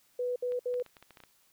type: tone bursts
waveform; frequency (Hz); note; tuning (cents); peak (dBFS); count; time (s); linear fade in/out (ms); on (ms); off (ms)
sine; 493.9; B4; 0; -29; 3; 0.19-0.826; 5; 170; 63
type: clicks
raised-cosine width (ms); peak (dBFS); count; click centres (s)
0.3; -35; 10; 0.521 / 0.741 / 0.799 / 0.863 / 0.968 / 1.026 / 1.107 / 1.172 / 1.203 / 1.237
effects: white hiss -67 dBFS RMS until 1.52 s

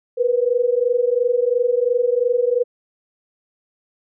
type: tone pair together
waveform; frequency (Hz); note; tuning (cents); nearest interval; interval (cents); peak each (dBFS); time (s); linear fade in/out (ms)
sine; 476.1 / 499; A#4 / B4; +37 / +18; minor second; 81; -18; 0.17-2.64; 20
effects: none

